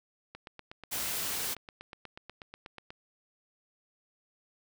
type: click train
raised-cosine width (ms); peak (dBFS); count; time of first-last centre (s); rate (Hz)
0.3; -28; 22; 0.35-2.905; 8.22
type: noise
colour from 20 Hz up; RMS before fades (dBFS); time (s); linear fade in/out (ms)
white; -34; 0.91-1.55; 20
effects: none